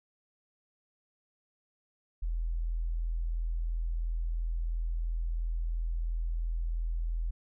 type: tone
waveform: sine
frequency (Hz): 41.47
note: E1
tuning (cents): +11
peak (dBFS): -29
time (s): 2.22-7.31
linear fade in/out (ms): 10
effects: none